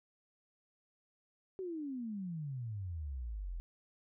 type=exponential sweep; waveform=sine; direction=down; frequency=387.7 to 40 Hz; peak=-38 dBFS; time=1.59-3.6 s; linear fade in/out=0 ms; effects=none